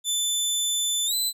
20% pulse tone with pitch glide, 3520 to 4020 Hz, A7 to B7, 0 to +30 cents, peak -17 dBFS, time 0.04-1.33 s, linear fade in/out 50 ms, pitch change +230 cents, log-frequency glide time 1.06-1.14 s, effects none

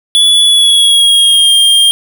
square tone with pitch glide, 3421 to 3210 Hz, A7 to G7, -49 to +40 cents, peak -5 dBFS, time 0.15-1.91 s, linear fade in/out 0 ms, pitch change -111 cents, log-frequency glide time 0.43-1.52 s, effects none

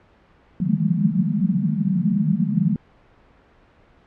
white band-pass noise, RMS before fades -20 dBFS, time 0.6-2.76 s, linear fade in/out 2 ms, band 150 to 220 Hz, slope 96 dB/octave, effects pink hiss -54 dBFS RMS until 4.06 s + low-pass 2000 Hz 12 dB/octave

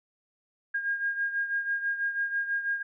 sine beating tone pair, 1620 / 1626.1 Hz, G#6 / G#6, -43 / -37 cents, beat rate 6.1 Hz, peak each -28 / -34 dBFS, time 0.74-2.83 s, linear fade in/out 10 ms, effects none

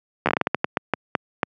slowing click train, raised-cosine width 0.5 ms, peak -3 dBFS, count 14, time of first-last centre 0.26-1.432 s, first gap 12 ms, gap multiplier 1.3, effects high-pass 150 Hz 12 dB/octave

